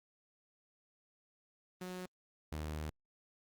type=tone pair in turn; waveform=sawtooth; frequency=182.5 / 76.73 Hz; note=F#3 / D#2; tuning=-24 / -24 cents; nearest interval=octave + minor third; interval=1500 cents; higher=first; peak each=-37 / -35 dBFS; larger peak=second; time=1.81-2.06 / 2.52-2.9 s; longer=second; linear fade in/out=5 ms; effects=Opus 24 kbps